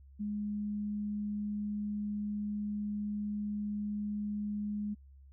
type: tone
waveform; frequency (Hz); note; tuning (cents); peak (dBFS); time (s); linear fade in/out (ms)
sine; 207.7; G#3; 0; -33; 0.19-4.95; 20
effects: added 68 Hz sine -53 dBFS peak until 5.32 s